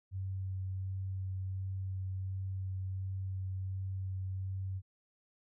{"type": "tone with vibrato", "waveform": "sine", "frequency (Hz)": 94.9, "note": "F#2", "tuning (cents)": 44, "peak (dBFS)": -35, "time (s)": [0.11, 4.82], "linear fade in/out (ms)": 50, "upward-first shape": "sine", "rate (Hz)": 1.4, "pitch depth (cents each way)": 10, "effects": []}